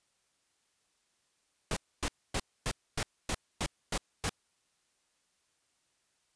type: noise bursts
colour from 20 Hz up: pink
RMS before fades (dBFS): -32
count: 9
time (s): 1.71-4.294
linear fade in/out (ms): 2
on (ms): 56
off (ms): 260
effects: white hiss -75 dBFS RMS until 6.35 s + resampled to 22050 Hz